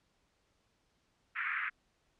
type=band-pass noise; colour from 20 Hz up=white; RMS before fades=-36 dBFS; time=1.35-1.7 s; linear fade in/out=20 ms; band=1300 to 2200 Hz; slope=48 dB/octave; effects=pink hiss -75 dBFS RMS until 2.19 s + low-pass 7000 Hz 12 dB/octave